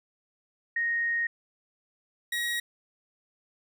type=tone pair in turn; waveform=sine / 30% pulse; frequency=1864.7 / 1898.4 Hz; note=A#6 / A#6; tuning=0 / +31 cents; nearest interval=unison; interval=31 cents; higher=second; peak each=-25 dBFS; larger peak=neither; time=0.76-1.27 / 2.32-2.6 s; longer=first; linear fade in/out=5 ms; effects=none